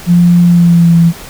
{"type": "tone with pitch glide", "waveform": "sine", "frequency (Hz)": [174.3, 168.07], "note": ["F3", "E3"], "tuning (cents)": [-3, 34], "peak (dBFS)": -3, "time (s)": [0.06, 1.13], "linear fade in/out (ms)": 50, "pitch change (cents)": -63, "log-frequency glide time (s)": [0.46, 0.96], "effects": ["pink hiss -30 dBFS RMS until 1.29 s"]}